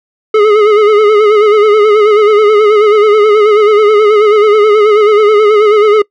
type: tone with vibrato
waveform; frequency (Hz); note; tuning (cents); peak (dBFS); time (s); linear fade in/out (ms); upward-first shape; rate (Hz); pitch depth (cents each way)
square; 422.8; G#4; +31; -4; 0.34-6.02; 5; sine; 9.3; 60
effects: noise-tail reverb RT60 0.1 s tail -23 dB re dry + low-pass 2000 Hz 12 dB/octave